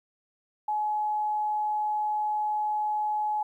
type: tone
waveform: sine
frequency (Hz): 847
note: G#5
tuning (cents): +34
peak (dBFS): -25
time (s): 0.68-3.43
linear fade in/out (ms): 5
effects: 11-bit